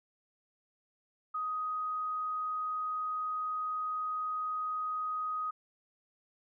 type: tone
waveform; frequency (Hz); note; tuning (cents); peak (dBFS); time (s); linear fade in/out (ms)
sine; 1252; D#6; +10; -32; 1.34-5.51; 10
effects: none